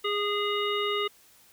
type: harmonic tone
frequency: 411.8 Hz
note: G#4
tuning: 15 cents flat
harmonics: 1 / 3 / 5 / 7 / 9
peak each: -29 / -31 / -35 / -33 / -36 dBFS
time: 0.04-1.08 s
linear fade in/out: 10 ms
effects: white hiss -58 dBFS RMS until 1.52 s